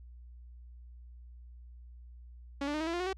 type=tone with pitch steps; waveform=sawtooth; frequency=280 / 292.7 / 306 / 320 / 334.5 / 349.7 / 365.6 / 382.3 Hz; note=C#4 / D4 / D#4 / D#4 / E4 / F4 / F#4 / G4; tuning=+18 / -6 / -29 / +49 / +25 / +2 / -21 / -43 cents; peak=-28 dBFS; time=2.61-3.13 s; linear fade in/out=5 ms; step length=65 ms; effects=added 60 Hz sine -48 dBFS peak until 3.17 s + low-pass 5000 Hz 12 dB/octave